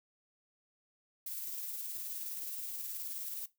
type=noise with tremolo; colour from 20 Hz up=violet; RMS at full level=-40 dBFS; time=1.26-3.46 s; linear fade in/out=5 ms; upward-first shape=square; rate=19 Hz; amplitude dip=25%; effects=noise-tail reverb RT60 0.2 s tail -18 dB re dry